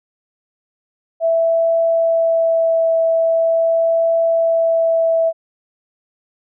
sine tone with vibrato, 659.3 Hz, E5, in tune, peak -12 dBFS, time 1.2-5.33 s, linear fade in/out 50 ms, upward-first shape triangle, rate 0.42 Hz, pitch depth 9 cents each way, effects none

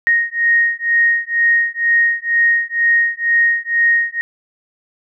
sine beating tone pair, 1864.7 / 1866.8 Hz, A#6 / A#6, 0 / +2 cents, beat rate 2.1 Hz, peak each -15 dBFS, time 0.07-4.21 s, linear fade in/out 0 ms, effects none

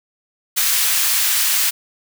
white high-pass noise, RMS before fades -17 dBFS, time 0.56-1.71 s, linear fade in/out 20 ms, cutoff 1400 Hz, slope 12 dB/octave, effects none

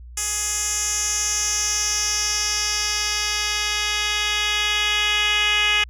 10% pulse tone with band-pass filter sweep, 418.3 Hz, G#4, 12 cents sharp, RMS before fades -22 dBFS, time 0.17-5.84 s, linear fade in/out 5 ms, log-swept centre 7900 to 2900 Hz, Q 2.9, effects added 60 Hz sine -37 dBFS peak until 5.89 s

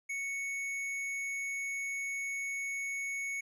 sine tone with hard clipping, 2217 Hz, C#7, in tune, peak -36 dBFS, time 0.09-3.41 s, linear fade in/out 10 ms, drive 9 dB, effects none

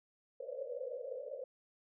pink band-pass noise, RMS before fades -43 dBFS, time 0.4-1.44 s, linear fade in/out 5 ms, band 490 to 570 Hz, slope 96 dB/octave, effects none

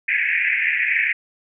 white band-pass noise, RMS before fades -20 dBFS, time 0.08-1.13 s, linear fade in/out 10 ms, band 1700 to 2500 Hz, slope 96 dB/octave, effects none

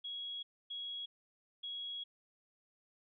sine tone bursts at uneven times, 3322 Hz, G#7, in tune, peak -40 dBFS, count 3, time 0.04-0.43 / 0.7-1.06 / 1.63-2.04 s, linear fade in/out 10 ms, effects none

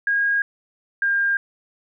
sine tone pair in turn, 1633 / 1604.9 Hz, G#6 / G6, -30 / +40 cents, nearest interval unison, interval 30 cents, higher first, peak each -17 dBFS, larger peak neither, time 0.07-0.42 / 1.02-1.37 s, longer neither, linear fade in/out 2 ms, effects none

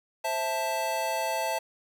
square chord, A minor, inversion first, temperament just, 528 / 660 / 880 Hz, C5 / E5 / A5, +16 / +2 / 0 cents, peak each -36 / -32 / -31 dBFS, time 0.24-1.59 s, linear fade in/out 10 ms, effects 9-bit

